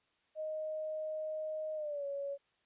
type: tone with pitch glide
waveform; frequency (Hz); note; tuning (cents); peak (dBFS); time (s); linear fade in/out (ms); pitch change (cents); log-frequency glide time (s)
sine; 622.3 to 560.8; D#5 to C#5; 0 to +20; -36; 0.35-2.38; 50; -180; 1.75-2.05
effects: white hiss -75 dBFS RMS until 2.65 s + resampled to 8000 Hz